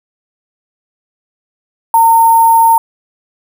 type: tone with sample-and-hold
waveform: sine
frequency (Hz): 913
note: A#5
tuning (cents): -36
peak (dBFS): -4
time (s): 1.94-2.78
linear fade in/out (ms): 2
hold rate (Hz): 11025
effects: none